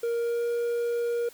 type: tone with pitch glide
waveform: triangle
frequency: 468 to 473.2 Hz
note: A#4 to A#4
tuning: +7 to +26 cents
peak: -23 dBFS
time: 0.03-1.29 s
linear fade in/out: 5 ms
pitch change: +19 cents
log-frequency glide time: 0.13-0.49 s
effects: white hiss -52 dBFS RMS until 1.33 s